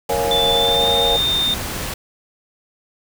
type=chord; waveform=sine; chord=Bb minor seventh; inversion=none; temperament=equal; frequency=466.2 / 554.4 / 698.5 / 830.6 Hz; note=Bb4 / Db5 / F5 / Ab5; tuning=0 / 0 / 0 / 0 cents; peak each=-21 / -23 / -25 / -23 dBFS; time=0.09-1.17 s; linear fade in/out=10 ms
type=noise; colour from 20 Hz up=pink; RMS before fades=-26 dBFS; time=0.09-1.94 s; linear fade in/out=5 ms
type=tone with pitch glide; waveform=sine; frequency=3520 to 3632 Hz; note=A7 to A#7; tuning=0 to -46 cents; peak=-16 dBFS; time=0.31-1.54 s; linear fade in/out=2 ms; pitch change=+54 cents; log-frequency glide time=0.55-0.88 s
effects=none

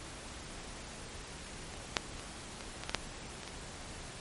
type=clicks; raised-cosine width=0.2 ms; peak=-30 / -8 / -26 / -24 / -21 / -16 / -10 / -25 / -24 dBFS; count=9; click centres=1.739 / 1.968 / 2.196 / 2.608 / 2.836 / 2.895 / 2.947 / 3.433 / 3.477 s; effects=pink hiss -46 dBFS RMS until 4.2 s + MP3 48 kbps

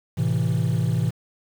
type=chord; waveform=triangle; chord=A minor; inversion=none; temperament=equal; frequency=110 / 130.81 / 164.81 Hz; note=A2 / C3 / E3; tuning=0 / 0 / 0 cents; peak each=-21 dBFS; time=0.17-1.11 s; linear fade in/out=20 ms; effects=tanh soft clip ceiling -13 dBFS + 7-bit

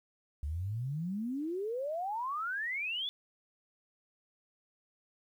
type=exponential sweep; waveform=sine; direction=up; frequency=69.3 to 3520 Hz; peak=-33 dBFS; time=0.43-3.09 s; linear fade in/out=0 ms; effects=11-bit

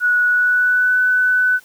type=tone with pitch glide; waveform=sine; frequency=1466 to 1498.5 Hz; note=F#6 to F#6; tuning=-16 to +22 cents; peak=-12 dBFS; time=0-1.6 s; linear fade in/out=50 ms; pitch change=+38 cents; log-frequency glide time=0.26-0.97 s; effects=white hiss -49 dBFS RMS until 1.64 s

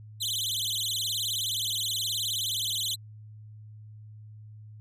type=tone with vibrato; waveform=sawtooth; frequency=3520 Hz; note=A7; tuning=in tune; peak=-25 dBFS; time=0.2-2.96 s; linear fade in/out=20 ms; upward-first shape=sine; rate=19 Hz; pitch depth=280 cents each way; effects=added 107 Hz sine -44 dBFS peak until 4.8 s + resampled to 32000 Hz

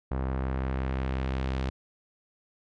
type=tone with low-pass filter sweep; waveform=sawtooth; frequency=65.6 Hz; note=C2; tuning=5 cents sharp; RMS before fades=-30 dBFS; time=0.11-1.7 s; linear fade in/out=5 ms; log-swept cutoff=1200 to 4200 Hz; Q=0.97; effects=none

